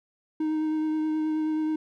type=tone with vibrato; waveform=triangle; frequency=311.1 Hz; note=D#4; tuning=in tune; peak=-22 dBFS; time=0.4-1.76 s; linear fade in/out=5 ms; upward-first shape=triangle; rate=9.4 Hz; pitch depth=16 cents each way; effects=none